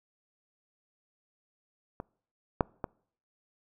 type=clicks; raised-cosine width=1 ms; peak=-23 / -9 / -18 dBFS; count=3; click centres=2.001 / 2.608 / 2.842 s; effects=noise-tail reverb RT60 0.6 s tail -26 dB re dry